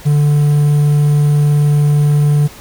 triangle tone with quantisation, 146.83 Hz, D3, in tune, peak -6 dBFS, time 0.05-2.48 s, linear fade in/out 20 ms, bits 6, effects pink hiss -36 dBFS RMS until 2.6 s

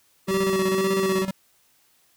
square tone with vibrato, 382 Hz, G4, 45 cents flat, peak -22 dBFS, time 0.27-1.26 s, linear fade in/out 50 ms, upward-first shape triangle, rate 1.9 Hz, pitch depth 24 cents each way
square tone with tremolo, 191.6 Hz, G3, 39 cents flat, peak -24 dBFS, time 0.28-1.31 s, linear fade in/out 5 ms, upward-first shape square, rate 16 Hz, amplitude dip 70%
effects white hiss -62 dBFS RMS until 2.16 s

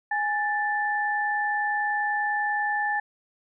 sine tone pair together, 830.6 / 1761 Hz, G#5 / A6, 0 / +1 cents, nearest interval octave + minor second, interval 1301 cents, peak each -26 dBFS, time 0.11-3 s, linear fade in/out 5 ms, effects none

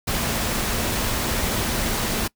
sine tone in noise, 226.3 Hz, A3, 49 cents sharp, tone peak -33 dBFS, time 0.07-2.28 s, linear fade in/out 10 ms, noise pink, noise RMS -24 dBFS, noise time 0.07-2.28 s, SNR -12 dB, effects noise-tail reverb RT60 0.1 s tail -23 dB re dry

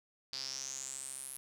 sawtooth tone with band-pass filter sweep, 133.8 Hz, C3, 39 cents sharp, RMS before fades -43 dBFS, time 0.33-1.37 s, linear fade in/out 0 ms, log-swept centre 4700 to 11000 Hz, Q 8, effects none

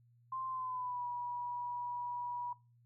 sine tone with pitch glide, 1046.5 to 970.8 Hz, C6 to B5, 0 to -30 cents, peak -37 dBFS, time 0.32-2.53 s, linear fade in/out 5 ms, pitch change -130 cents, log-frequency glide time 0.47-1.06 s, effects noise-tail reverb RT60 0.3 s tail -23 dB re dry + added 119 Hz sine -64 dBFS peak until 2.85 s

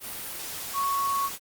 sine tone in noise, 1108.7 Hz, C#6, in tune, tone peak -24 dBFS, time 0.73-1.3 s, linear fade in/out 50 ms, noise white, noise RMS -36 dBFS, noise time 0-1.39 s, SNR +9 dB, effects Opus 32 kbps

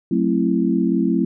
sine chord, F# half-diminished seventh, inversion none, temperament just, 185 / 222 / 266.4 / 333 Hz, F#3 / A3 / C4 / E4, 0 / +16 / +31 / +18 cents, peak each -21 dBFS, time 0.11-1.25 s, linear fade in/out 5 ms, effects none

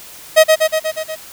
45% pulse tone with echo, 632 Hz, D#5, 27 cents sharp, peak -4 dBFS, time 0.36-0.44 s, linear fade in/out 20 ms, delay 120 ms, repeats 6, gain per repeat -3 dB, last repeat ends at 1.16 s, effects white hiss -37 dBFS RMS until 1.32 s

